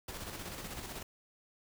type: noise with tremolo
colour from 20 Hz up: pink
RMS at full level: -42 dBFS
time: 0.08-1.03 s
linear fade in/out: 5 ms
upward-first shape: square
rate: 16 Hz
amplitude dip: 40%
effects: none